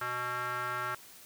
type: tone with band-pass filter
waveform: square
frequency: 123.47 Hz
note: B2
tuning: in tune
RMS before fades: -35 dBFS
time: 0.01-0.95 s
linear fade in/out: 5 ms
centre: 1400 Hz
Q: 3.8
effects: white hiss -53 dBFS RMS until 1.25 s